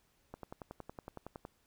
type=click train; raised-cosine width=1 ms; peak=-30 dBFS; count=13; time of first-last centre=0.34-1.451 s; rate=10.8 Hz; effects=pink hiss -73 dBFS RMS until 1.66 s